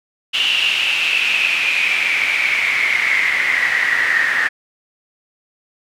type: noise with band-pass filter sweep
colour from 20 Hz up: pink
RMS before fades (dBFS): -17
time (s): 0.33-4.49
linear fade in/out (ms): 20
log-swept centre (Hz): 2900 to 1800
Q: 10
effects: none